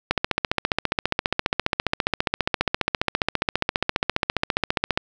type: click train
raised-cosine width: 0.3 ms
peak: -3 dBFS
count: 73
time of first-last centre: 0.11-4.975 s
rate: 14.8 Hz
effects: none